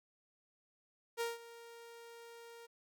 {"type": "tone with ADSR envelope", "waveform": "sawtooth", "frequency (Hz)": 466.2, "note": "A#4", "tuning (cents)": 0, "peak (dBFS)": -30, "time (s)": [1.17, 2.67], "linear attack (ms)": 38, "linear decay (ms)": 170, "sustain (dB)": -18, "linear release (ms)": 17, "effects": []}